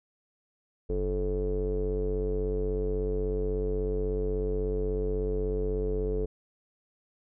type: tone with low-pass filter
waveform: square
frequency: 48.18 Hz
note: G1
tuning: 29 cents flat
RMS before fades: -29 dBFS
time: 0.89-6.26 s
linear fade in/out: 10 ms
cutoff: 440 Hz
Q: 9
effects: none